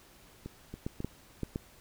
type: clicks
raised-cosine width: 3 ms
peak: -27 / -28 / -21 / -24 / -20 / -20 / -20 dBFS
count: 7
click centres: 0.46 / 0.74 / 0.865 / 1.004 / 1.046 / 1.433 / 1.559 s
effects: pink hiss -58 dBFS RMS until 1.8 s